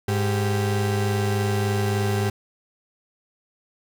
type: tone pair together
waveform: 35% pulse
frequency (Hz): 103.83 / 392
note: G#2 / G4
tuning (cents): 0 / 0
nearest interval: octave + major seventh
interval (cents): 2300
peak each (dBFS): -20 / -25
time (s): 0.08-2.3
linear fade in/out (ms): 5
effects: none